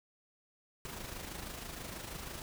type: noise with amplitude modulation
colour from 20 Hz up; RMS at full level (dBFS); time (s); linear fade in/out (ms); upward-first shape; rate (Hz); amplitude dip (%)
pink; -42; 0.85-2.42; 0; sine; 26.2; 50
effects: none

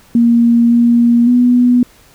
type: tone with pitch steps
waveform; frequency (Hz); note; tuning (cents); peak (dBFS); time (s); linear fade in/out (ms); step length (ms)
sine; 234.8 / 236.7 / 245.5; A#3 / A#3 / B3; +13 / +27 / -10; -6; 0.15-1.83; 2; 560
effects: pink hiss -46 dBFS RMS until 2.14 s

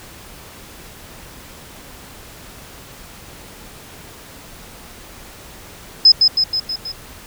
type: tone with echo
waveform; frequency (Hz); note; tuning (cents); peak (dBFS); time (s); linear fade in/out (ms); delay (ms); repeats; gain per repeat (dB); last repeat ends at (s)
sine; 5100; D#8; +42; -4; 6.05-6.12; 5; 160; 5; -4; 6.92
effects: pink hiss -39 dBFS RMS until 7.26 s

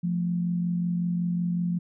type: tone pair together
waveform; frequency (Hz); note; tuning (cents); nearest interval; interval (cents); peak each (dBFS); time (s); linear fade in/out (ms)
sine; 174.61 / 220; F3 / A3; 0 / 0; major third; 400; -24 / -35; 0.03-1.79; 10
effects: none

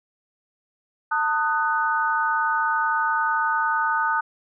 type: chord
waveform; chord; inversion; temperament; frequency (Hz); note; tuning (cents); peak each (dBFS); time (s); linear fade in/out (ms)
sine; D# diminished; second; just; 896 / 1244.5 / 1493.4; A5 / D#6 / F#6; +31 / 0 / +16; -24; 1.11-4.21; 10
effects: none

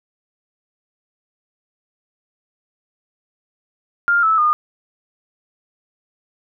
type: tone with pitch steps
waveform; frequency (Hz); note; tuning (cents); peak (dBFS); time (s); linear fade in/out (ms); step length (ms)
sine; 1401 / 1307.2 / 1219.6; F6 / E6 / D#6; +5 / -15 / -35; -12; 4.08-4.53; 0; 150
effects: none

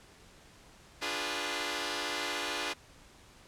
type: chord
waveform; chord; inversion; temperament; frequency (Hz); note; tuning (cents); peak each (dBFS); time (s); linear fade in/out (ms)
5% pulse; D diminished seventh; none; equal with one note detuned; 293.7 / 349.2 / 411.5 / 493.9; D4 / F4 / Ab4 / Cb5; 0 / 0 / -16 / 0; -27; 1.01-2.74; 20
effects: pink hiss -57 dBFS RMS until 3.47 s + low-pass 9000 Hz 12 dB/octave

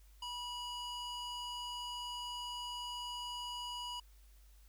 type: tone with band-pass filter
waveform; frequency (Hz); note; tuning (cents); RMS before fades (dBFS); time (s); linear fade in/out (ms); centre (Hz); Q
square; 973; B5; -26; -43; 0.22-4; 5; 3300; 0.99
effects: added 50 Hz sine -58 dBFS peak until 4.68 s + white hiss -70 dBFS RMS until 4.68 s

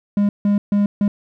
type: tone bursts at uneven times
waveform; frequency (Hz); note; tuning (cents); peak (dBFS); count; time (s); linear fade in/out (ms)
triangle; 203.6; G#3; -34; -11; 4; 0.17-0.29 / 0.45-0.58 / 0.72-0.86 / 1.01-1.08; 2
effects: none

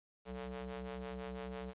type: ring-modulated tone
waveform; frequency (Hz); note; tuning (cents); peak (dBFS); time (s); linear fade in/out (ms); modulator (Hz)
sawtooth; 127.2; C3; -48; -35; 0.25-1.74; 50; 315
effects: resampled to 8000 Hz + 11-bit

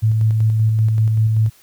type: tone with tremolo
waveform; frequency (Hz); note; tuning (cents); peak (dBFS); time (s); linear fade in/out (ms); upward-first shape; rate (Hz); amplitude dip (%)
sine; 110; A2; 0; -11; 0.02-1.5; 20; square; 5.2; 25
effects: white hiss -51 dBFS RMS until 1.62 s

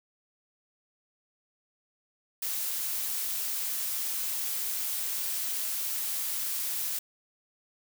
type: noise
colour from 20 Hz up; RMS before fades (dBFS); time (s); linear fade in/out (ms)
blue; -32; 2.42-6.99; 5
effects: none

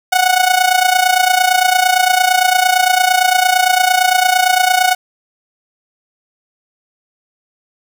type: tone with amplitude modulation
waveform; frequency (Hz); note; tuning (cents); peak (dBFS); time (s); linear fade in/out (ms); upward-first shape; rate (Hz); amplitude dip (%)
sawtooth; 737; F#5; -7; -3; 0.12-4.95; 10; sine; 28.8; 75
effects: 7-bit

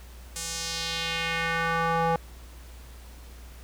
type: tone with band-pass filter sweep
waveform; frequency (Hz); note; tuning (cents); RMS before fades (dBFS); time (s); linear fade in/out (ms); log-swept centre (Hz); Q
square; 165.8; E3; +10; -28; 0.36-2.16; 0; 8000 to 770; 1.7
effects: added 60 Hz sine -43 dBFS peak until 3.63 s + pink hiss -52 dBFS RMS until 3.63 s

